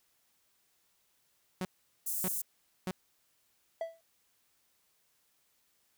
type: tone bursts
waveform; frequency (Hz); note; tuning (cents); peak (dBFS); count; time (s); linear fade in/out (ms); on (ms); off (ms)
sawtooth; 185; F#3; 0; -29; 3; 1.61-2.91; 0; 40; 590
type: high-pass noise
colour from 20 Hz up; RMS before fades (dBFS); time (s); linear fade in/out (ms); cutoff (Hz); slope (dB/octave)
white; -35; 2.06-2.42; 10; 7500; 24
type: tone with exponential decay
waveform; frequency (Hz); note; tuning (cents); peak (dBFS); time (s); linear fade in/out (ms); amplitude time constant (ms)
triangle; 659.3; E5; 0; -28; 3.81-4.01; 2; 43
effects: white hiss -73 dBFS RMS until 5.97 s

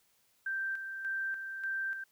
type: tone with tremolo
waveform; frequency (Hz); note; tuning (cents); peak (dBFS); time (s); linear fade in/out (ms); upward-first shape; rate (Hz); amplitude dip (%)
sine; 1568; G6; 0; -32; 0.46-2.04; 5; square; 1.7; 50
effects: white hiss -71 dBFS RMS until 2.11 s

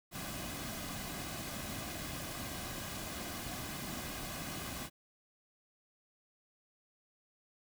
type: noise with comb filter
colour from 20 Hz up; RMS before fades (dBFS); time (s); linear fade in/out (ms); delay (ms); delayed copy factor
pink; -42; 0.11-4.9; 50; 2.2; -0.55
effects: none

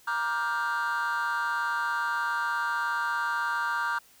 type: chord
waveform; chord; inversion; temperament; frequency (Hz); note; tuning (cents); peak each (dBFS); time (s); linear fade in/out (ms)
triangle; G minor seventh; first; just; 940.8 / 1176 / 1411.2 / 1568; Bb5 / D6 / F6 / G6; +16 / +2 / +18 / 0; -29; 0.07-3.99; 10
effects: tanh soft clip ceiling -20 dBFS + white hiss -58 dBFS RMS until 4.2 s

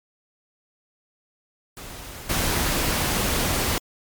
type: noise with level steps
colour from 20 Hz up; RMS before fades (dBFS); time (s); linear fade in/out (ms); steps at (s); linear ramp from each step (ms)
pink; -38 / -23; 1.77-3.78; 0; 2.29; 10
effects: MP3 96 kbps

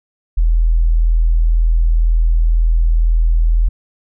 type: tone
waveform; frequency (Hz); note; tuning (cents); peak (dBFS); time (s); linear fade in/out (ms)
sine; 41; E1; -9; -9; 0.37-3.69; 10
effects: none

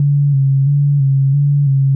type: tone with vibrato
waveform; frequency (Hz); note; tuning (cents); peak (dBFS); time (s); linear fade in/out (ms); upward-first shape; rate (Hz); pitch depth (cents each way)
sine; 139.6; C#3; +13; -9; 0-1.95; 2; square; 1.5; 41
effects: none

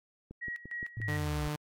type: click train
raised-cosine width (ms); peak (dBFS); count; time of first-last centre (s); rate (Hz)
3; -32; 5; 0.31-1.002; 5.78
type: tone with tremolo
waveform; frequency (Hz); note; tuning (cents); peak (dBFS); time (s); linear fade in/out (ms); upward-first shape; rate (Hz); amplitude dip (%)
sine; 1906; A#6; +38; -35; 0.41-1.25; 20; square; 3.3; 80
type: linear sweep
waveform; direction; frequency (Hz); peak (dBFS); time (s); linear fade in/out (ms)
sine; down; 116.54 to 58.27; -34; 0.97-1.48; 0
type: tone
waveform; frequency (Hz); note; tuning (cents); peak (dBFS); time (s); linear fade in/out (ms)
sawtooth; 149.6; D3; +32; -29; 1.08-1.56; 5
effects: AAC 48 kbps

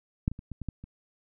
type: clicks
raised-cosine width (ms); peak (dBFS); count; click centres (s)
5; -12 / -24 / -29 / -25 / -24 / -20 / -30; 7; 0.279 / 0.316 / 0.391 / 0.517 / 0.617 / 0.687 / 0.84
effects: none

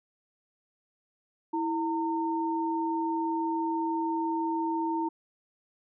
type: tone pair together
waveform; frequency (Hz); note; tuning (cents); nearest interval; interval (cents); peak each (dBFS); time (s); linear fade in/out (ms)
sine; 327.1 / 913; E4 / A#5; -13 / -36; octave + tritone; 1777; -29 / -30; 1.53-5.09; 10
effects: none

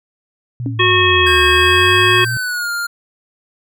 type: exponential two-way sweep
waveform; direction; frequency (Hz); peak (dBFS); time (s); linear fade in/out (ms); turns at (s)
sine; down then up; 123.47 to 73.4 to 123.47; -20; 0.6-2.37; 0; 1.45
type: tone with exponential decay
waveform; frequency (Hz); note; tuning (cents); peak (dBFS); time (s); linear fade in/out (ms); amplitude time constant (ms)
sine; 275.2; C#4; -12; -16; 0.66-0.85; 1; 41
type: harmonic tone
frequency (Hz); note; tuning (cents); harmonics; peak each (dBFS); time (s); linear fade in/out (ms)
365.5; F#4; -21; 1 / 3 / 5 / 7 / 9; -16 / -16 / -16 / -16 / -16; 0.79-2.25; 10
type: tone with pitch glide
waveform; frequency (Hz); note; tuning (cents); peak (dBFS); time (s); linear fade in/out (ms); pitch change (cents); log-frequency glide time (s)
square; 1603 to 1403.6; G6 to F6; +38 to +8; -19; 1.26-2.87; 10; -230; 2.15-2.71
effects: none

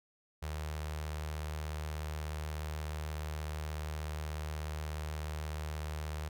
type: tone with notch filter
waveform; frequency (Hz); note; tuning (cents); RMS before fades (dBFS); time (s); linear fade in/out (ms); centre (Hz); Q
sawtooth; 76.6; D#2; -27; -39; 0.42-6.29; 10; 260; 0.83
effects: none

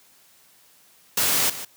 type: noise with echo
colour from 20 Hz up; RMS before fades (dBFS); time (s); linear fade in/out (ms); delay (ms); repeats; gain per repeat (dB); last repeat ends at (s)
white; -21; 1.17-1.5; 5; 150; 1; -13; 1.65
effects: white hiss -56 dBFS RMS until 1.76 s + high-pass 80 Hz 12 dB/octave

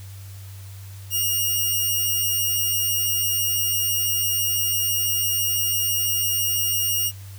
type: tone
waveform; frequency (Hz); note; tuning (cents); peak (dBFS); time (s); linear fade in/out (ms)
5% pulse; 2851; F7; +35; -11; 1.1-7.12; 50
effects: added 97 Hz sine -36 dBFS peak until 7.38 s + white hiss -48 dBFS RMS until 7.38 s

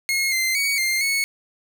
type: tone with pitch steps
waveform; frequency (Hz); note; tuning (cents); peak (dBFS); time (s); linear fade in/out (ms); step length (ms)
sawtooth; 2159 / 2079 / 2246 / 2105 / 2206; C#7 / C7 / C#7 / C7 / C#7; -46 / -12 / +22 / +10 / -9; -16; 0.09-1.24; 0; 230
effects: none

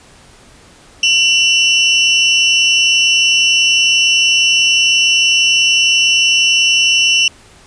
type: tone pair together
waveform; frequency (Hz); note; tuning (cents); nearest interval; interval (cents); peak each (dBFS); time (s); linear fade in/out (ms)
35% pulse; 2733 / 2964; F7 / F#7; -38 / +2; minor second; 140; -10; 1.03-7.28; 2
effects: pink hiss -43 dBFS RMS until 7.66 s + resampled to 22050 Hz

